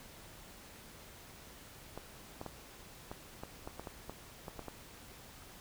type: clicks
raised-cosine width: 1 ms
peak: -28 dBFS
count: 12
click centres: 1.976 / 2.414 / 2.463 / 3.115 / 3.435 / 3.675 / 3.796 / 3.872 / 4.096 / 4.482 / 4.593 / 4.683 s
effects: pink hiss -54 dBFS RMS until 5.6 s